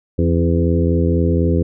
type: harmonic tone with a mistuned harmonic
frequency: 84 Hz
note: E2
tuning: 33 cents sharp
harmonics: 1 / 2 / 3 / 4 / 5 / 6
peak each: -16 / -19 / -21 / -22 / -23 / -24 dBFS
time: 0.18-1.63 s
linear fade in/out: 10 ms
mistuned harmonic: 3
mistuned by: +39 cents
effects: none